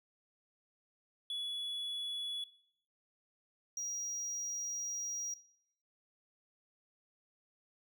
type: tone pair in turn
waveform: triangle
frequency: 3400 / 5733 Hz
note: G#7 / F8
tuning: +40 / +44 cents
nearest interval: major sixth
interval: 904 cents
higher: second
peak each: -35 / -35 dBFS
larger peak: neither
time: 1.3-2.44 / 3.77-5.34 s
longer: second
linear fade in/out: 2 ms
effects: noise-tail reverb RT60 0.7 s tail -20 dB re dry